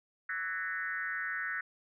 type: tone with frequency modulation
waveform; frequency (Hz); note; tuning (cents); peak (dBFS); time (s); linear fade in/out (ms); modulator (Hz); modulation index
sine; 1661.2; G#6; 0; -33; 0.29-1.61; 5; 172; 1.7
effects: none